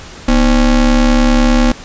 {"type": "ring-modulated tone", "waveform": "square", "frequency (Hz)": 139, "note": "C#3", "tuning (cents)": 5, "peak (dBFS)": -5, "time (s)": [0.28, 1.72], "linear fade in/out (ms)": 5, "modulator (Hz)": 104, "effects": ["pink hiss -33 dBFS RMS until 1.84 s", "resampled to 16000 Hz"]}